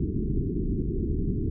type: low-pass noise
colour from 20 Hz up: pink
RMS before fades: -27 dBFS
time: 0-1.5 s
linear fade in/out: 5 ms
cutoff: 410 Hz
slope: 96 dB/octave
effects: none